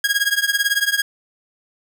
sawtooth tone with tremolo, 1639 Hz, G#6, 23 cents flat, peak -9 dBFS, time 0.04-1.02 s, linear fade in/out 2 ms, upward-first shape triangle, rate 18 Hz, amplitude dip 95%, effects none

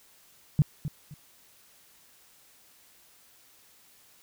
sine tone with echo, 149.3 Hz, D3, 29 cents sharp, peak -16 dBFS, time 0.59-0.62 s, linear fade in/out 0 ms, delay 260 ms, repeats 2, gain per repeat -12 dB, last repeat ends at 1.14 s, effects white hiss -59 dBFS RMS until 4.22 s

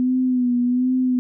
sine tone with vibrato, 250 Hz, B3, 21 cents sharp, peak -16 dBFS, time 0-1.19 s, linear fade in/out 0 ms, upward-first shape sine, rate 1.3 Hz, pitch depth 46 cents each way, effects none

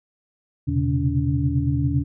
sine tone cluster, 80.9 / 122.6 / 132.6 / 140.3 / 285.2 Hz, E2 / B2 / C3 / C#3 / C#4, -32 / -12 / +23 / +21 / +49 cents, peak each -25 dBFS, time 0.67-2.04 s, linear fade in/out 20 ms, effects none

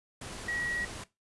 sine tone in noise, 1914 Hz, A#6, 45 cents sharp, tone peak -31 dBFS, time 0.48-0.85 s, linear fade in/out 5 ms, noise pink, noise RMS -42 dBFS, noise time 0.21-1.04 s, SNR +8 dB, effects noise-tail reverb RT60 0.2 s tail -17 dB re dry + resampled to 24000 Hz

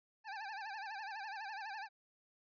25% pulse tone with vibrato, 830.6 Hz, G#5, in tune, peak -39 dBFS, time 0.24-1.89 s, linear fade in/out 50 ms, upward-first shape sine, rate 12 Hz, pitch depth 130 cents each way, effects resampled to 11025 Hz

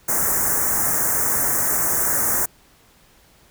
white band-stop noise, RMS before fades -20 dBFS, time 0.08-2.46 s, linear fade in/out 10 ms, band 1900 to 6200 Hz, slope 48 dB/octave, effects pink hiss -54 dBFS RMS until 3.5 s

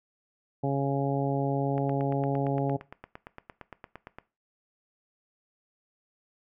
harmonic tone, 138.59 Hz, C#3, in tune, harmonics 1 / 2 / 3 / 4 / 5 / 6, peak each -28 / -31 / -33 / -34 / -35 / -36 dBFS, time 0.63-2.77 s, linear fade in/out 10 ms
click train, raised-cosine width 0.5 ms, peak -26 dBFS, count 22, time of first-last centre 1.78-4.185 s, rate 8.73 Hz
effects noise-tail reverb RT60 0.3 s tail -18 dB re dry

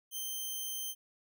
5% pulse tone, 3122 Hz, G7, 8 cents flat, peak -28 dBFS, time 0.11-0.95 s, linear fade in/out 50 ms, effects none

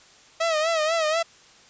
sawtooth tone with vibrato, 640 Hz, D#5, 49 cents sharp, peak -17 dBFS, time 0.4-1.23 s, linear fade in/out 10 ms, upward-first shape sine, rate 4.1 Hz, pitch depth 85 cents each way, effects white hiss -52 dBFS RMS until 1.69 s + resampled to 16000 Hz

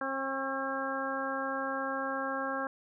harmonic tone with a mistuned harmonic, 268.6 Hz, C4, 46 cents sharp, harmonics 1 / 2 / 3 / 4 / 5 / 6, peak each -39 / -37 / -40 / -38 / -39 / -38 dBFS, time 0.01-2.67 s, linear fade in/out 2 ms, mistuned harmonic 4, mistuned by +26 cents, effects none

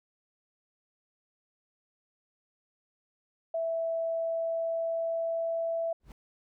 sine tone with pitch glide, 659 to 663.2 Hz, E5 to E5, -1 to +10 cents, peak -28 dBFS, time 3.54-5.93 s, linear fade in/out 5 ms, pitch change +11 cents, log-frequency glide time 3.94-5.8 s
brown noise with exponential growth, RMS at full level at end -40 dBFS, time 6-6.12 s, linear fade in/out 2 ms, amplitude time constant 26 ms
effects none

